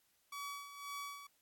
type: tone with tremolo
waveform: sawtooth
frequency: 1138 Hz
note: C#6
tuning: 45 cents sharp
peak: -38 dBFS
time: 0.32-1.27 s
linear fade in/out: 5 ms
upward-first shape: sine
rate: 1.9 Hz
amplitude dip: 65%
effects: white hiss -75 dBFS RMS until 1.41 s + AAC 64 kbps